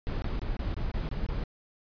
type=noise bursts; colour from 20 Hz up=brown; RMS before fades=-31 dBFS; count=8; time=0.07-1.438 s; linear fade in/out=0 ms; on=150 ms; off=24 ms; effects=resampled to 11025 Hz